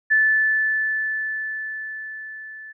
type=tone with level ramp; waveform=sine; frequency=1747 Hz; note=A6; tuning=13 cents flat; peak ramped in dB=-13 to -36 dBFS; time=0.1-2.73 s; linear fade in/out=20 ms; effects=none